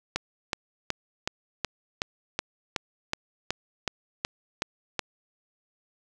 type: click train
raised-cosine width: 0.2 ms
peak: -9 dBFS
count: 14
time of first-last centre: 0.16-4.993 s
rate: 2.69 Hz
effects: none